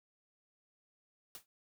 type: noise with exponential decay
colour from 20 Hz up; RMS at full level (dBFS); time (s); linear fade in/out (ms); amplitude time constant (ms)
white; -43; 1.35-1.46; 1; 22
effects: none